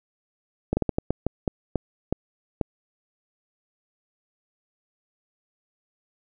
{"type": "slowing click train", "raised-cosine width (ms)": 2, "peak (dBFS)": -9, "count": 11, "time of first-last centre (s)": [0.73, 2.612], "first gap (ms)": 40, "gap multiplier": 1.32, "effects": []}